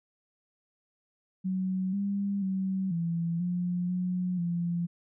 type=tone with pitch steps; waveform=sine; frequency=187.1 / 199.7 / 190.3 / 168.3 / 177.6 / 181.2 / 172.1 Hz; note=F#3 / G3 / F#3 / E3 / F3 / F#3 / F3; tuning=+20 / +32 / +49 / +36 / +29 / -36 / -25 cents; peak=-27 dBFS; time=1.44-4.87 s; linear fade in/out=20 ms; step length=490 ms; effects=none